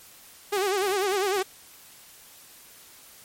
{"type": "tone with vibrato", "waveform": "sawtooth", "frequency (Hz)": 392, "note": "G4", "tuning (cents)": 0, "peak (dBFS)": -19, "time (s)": [0.52, 1.43], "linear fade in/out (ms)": 10, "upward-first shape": "sine", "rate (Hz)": 10, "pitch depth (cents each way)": 110, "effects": ["white hiss -50 dBFS RMS until 3.24 s", "MP3 64 kbps"]}